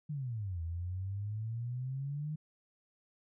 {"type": "exponential two-way sweep", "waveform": "sine", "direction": "down then up", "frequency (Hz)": [155.56, 81.6, 155.56], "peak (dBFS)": -35, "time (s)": [0.09, 2.36], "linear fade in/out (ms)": 10, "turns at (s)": 0.62, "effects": []}